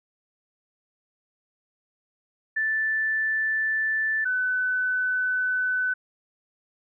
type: tone pair in turn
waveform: sine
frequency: 1760 / 1504.6 Hz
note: A6 / F#6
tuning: 0 / +29 cents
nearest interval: minor third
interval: 271 cents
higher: first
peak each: -22 dBFS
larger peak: neither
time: 2.56-4.25 / 4.25-5.94 s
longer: neither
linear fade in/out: 10 ms
effects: none